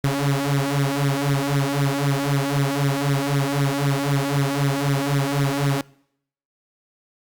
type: tone with flanger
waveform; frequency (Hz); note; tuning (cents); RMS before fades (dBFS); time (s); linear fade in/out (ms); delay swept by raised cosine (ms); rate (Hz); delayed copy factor
sawtooth; 140; C#3; +18; -21; 0.04-5.81; 0; 0.52 to 3.62; 3.9; +0.8
effects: noise-tail reverb RT60 0.7 s tail -23 dB re dry + Opus 48 kbps